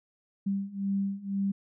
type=beating tone pair; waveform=sine; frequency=196 / 198 Hz; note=G3 / G3; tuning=0 / +18 cents; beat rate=2 Hz; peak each=-32 / -30 dBFS; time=0.46-1.52 s; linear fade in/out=10 ms; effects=none